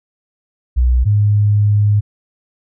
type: tone pair in turn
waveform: sine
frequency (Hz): 61.74 / 103.83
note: B1 / G#2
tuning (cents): 0 / 0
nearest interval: major sixth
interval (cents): 900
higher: second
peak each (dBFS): -9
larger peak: neither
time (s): 0.76-1.05 / 1.05-2.01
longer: second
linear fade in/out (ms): 20
effects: none